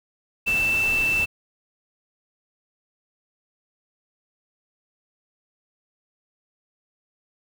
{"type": "tone in noise", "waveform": "sine", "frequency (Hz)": 2659, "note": "E7", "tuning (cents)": 14, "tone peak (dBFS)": -19, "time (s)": [0.46, 1.26], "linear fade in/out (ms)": 20, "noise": "pink", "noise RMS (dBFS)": -33, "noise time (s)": [0.46, 1.26], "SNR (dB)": 11, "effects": []}